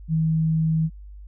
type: tone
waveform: sine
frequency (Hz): 160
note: D#3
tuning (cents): +49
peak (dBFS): -18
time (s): 0.08-0.9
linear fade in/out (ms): 50
effects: added 50 Hz sine -38 dBFS peak until 1.27 s